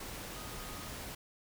sine tone in noise, 1244.5 Hz, D#6, in tune, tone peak -53 dBFS, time 0.36-0.89 s, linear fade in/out 5 ms, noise pink, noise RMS -44 dBFS, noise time 0-1.15 s, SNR -12 dB, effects none

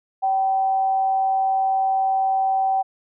sine tone with amplitude modulation, 770 Hz, G5, 31 cents flat, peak -16 dBFS, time 0.22-2.83 s, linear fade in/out 20 ms, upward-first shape sine, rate 212 Hz, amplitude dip 25%, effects none

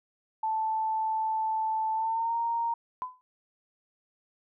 sine tone with pitch glide, 879 to 929.1 Hz, A5 to A#5, -2 to -6 cents, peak -26 dBFS, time 0.43-2.74 s, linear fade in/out 5 ms, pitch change +96 cents, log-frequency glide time 1.93-2.36 s
sine tone with exponential decay, 1010 Hz, B5, 39 cents sharp, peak -27 dBFS, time 3.02-3.21 s, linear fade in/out 0 ms, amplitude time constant 40 ms
effects none

